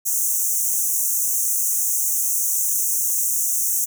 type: high-pass noise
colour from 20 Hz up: pink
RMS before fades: -21 dBFS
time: 0.05-3.86 s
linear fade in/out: 20 ms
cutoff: 6000 Hz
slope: 96 dB/octave
effects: none